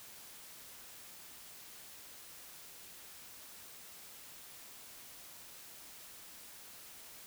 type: silence
effects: white hiss -53 dBFS RMS until 7.26 s